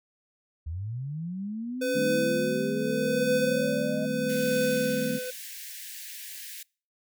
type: linear sweep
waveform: sine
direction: up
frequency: 73.42 to 622 Hz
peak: -31 dBFS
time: 0.66-4.06 s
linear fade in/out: 10 ms
type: tone with tremolo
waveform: square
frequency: 504 Hz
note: B4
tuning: 35 cents sharp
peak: -24 dBFS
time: 1.81-5.31 s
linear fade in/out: 10 ms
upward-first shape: triangle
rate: 0.8 Hz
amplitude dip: 70%
type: chord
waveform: sine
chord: A half-diminished seventh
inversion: second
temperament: equal with one note detuned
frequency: 155.56 / 196 / 220 / 257.3 Hz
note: Eb3 / G3 / A3 / C4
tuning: 0 / 0 / 0 / -29 cents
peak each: -36 / -37 / -32 / -32 dBFS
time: 1.94-5.19 s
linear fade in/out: 20 ms
type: high-pass noise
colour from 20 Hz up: white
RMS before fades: -41 dBFS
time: 4.29-6.63 s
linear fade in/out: 5 ms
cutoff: 1600 Hz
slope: 96 dB/octave
effects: noise-tail reverb RT60 0.4 s tail -26 dB re dry